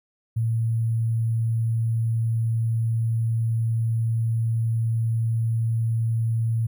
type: tone with sample-and-hold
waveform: sine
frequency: 113.8 Hz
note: A#2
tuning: 41 cents flat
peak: -20 dBFS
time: 0.36-6.67 s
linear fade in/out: 10 ms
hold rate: 11025 Hz
effects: none